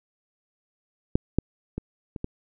clicks, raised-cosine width 3 ms, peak -6 / -7 / -17 / -21 / -16 dBFS, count 5, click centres 1.155 / 1.386 / 1.78 / 2.162 / 2.244 s, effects none

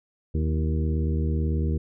harmonic tone with a mistuned harmonic, 78.1 Hz, D#2, 7 cents sharp, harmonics 1 / 2 / 3 / 4 / 5 / 6, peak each -23 / -29 / -33 / -35 / -37 / -39 dBFS, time 0.34-1.78 s, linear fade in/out 10 ms, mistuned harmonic 4, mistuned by +52 cents, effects none

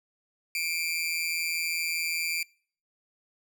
sawtooth tone with amplitude modulation, 2361 Hz, D7, 9 cents sharp, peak -21 dBFS, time 0.55-2.43 s, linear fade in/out 2 ms, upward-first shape sine, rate 165 Hz, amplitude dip 75%, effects noise-tail reverb RT60 0.5 s tail -26 dB re dry

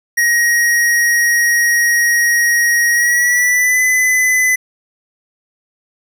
square tone with pitch glide, 1888 to 2012 Hz, A#6 to B6, +22 to +32 cents, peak -11 dBFS, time 0.17-4.56 s, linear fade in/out 10 ms, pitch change +110 cents, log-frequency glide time 2.92-3.81 s, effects none

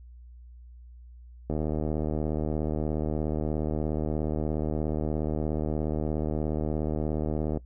click train, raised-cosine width 2 ms, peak -16 dBFS, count 468, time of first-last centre 1.5-7.573 s, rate 76.9 Hz, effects noise-tail reverb RT60 0.1 s tail -19 dB re dry + added 60 Hz sine -45 dBFS peak until 7.65 s

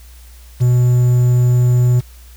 triangle tone with quantisation, 123.47 Hz, B2, in tune, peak -7 dBFS, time 0.6-2.01 s, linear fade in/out 20 ms, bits 6, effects added 60 Hz sine -37 dBFS peak until 2.36 s + white hiss -47 dBFS RMS until 2.36 s

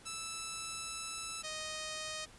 5% pulse tone pair in turn, 1318.5 / 622.2 Hz, E6 / D#5, 0 / 0 cents, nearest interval octave + minor second, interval 1300 cents, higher first, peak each -27 / -28 dBFS, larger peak first, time 0.05-1.43 / 1.43-2.26 s, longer first, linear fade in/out 20 ms, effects pink hiss -58 dBFS RMS until 2.38 s + resampled to 24000 Hz

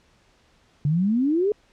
sine exponential sweep, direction up, 140.4 to 432.2 Hz, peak -18 dBFS, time 0.85-1.52 s, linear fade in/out 2 ms, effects pink hiss -60 dBFS RMS until 1.72 s + low-pass 6000 Hz 12 dB/octave

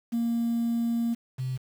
sine tone pair in turn, 233.1 / 129.28 Hz, A#3 / C3, 0 / -20 cents, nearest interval minor seventh, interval 1020 cents, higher first, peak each -22 / -27 dBFS, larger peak first, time 0.12-1.15 / 1.38-1.58 s, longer first, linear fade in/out 20 ms, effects tanh soft clip ceiling -22 dBFS + 8-bit

